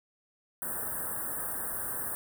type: band-stop noise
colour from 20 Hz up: white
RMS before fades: -35 dBFS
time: 0.62-2.15 s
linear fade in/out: 0 ms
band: 1800 to 8300 Hz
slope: 96 dB/octave
effects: none